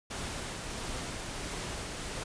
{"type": "noise with tremolo", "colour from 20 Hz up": "pink", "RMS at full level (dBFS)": -37, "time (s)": [0.1, 2.24], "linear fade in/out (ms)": 10, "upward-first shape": "triangle", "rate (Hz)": 1.5, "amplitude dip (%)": 25, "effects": ["resampled to 22050 Hz"]}